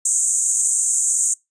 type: band-pass noise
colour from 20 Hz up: pink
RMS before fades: -19 dBFS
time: 0.05-1.34 s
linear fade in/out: 5 ms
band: 6600 to 9000 Hz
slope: 96 dB/octave
effects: noise-tail reverb RT60 0.2 s tail -24 dB re dry + resampled to 22050 Hz